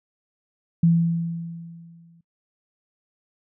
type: tone with exponential decay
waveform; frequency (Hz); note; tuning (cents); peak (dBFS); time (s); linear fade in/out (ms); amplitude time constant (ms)
sine; 167.7; E3; +30; -12; 0.83-2.21; 5; 300
effects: noise-tail reverb RT60 0.1 s tail -24 dB re dry